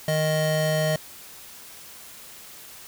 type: tone pair together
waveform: square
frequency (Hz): 155.56 / 622.2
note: D#3 / D#5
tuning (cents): 0 / 0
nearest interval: 2 octaves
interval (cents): 2400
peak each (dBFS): -25 / -24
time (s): 0.08-0.96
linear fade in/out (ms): 2
effects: white hiss -44 dBFS RMS until 2.87 s